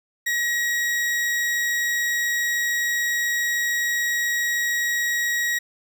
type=tone; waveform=40% pulse; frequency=1903 Hz; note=A#6; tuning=35 cents sharp; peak=-20 dBFS; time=0.26-5.59 s; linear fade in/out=10 ms; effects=none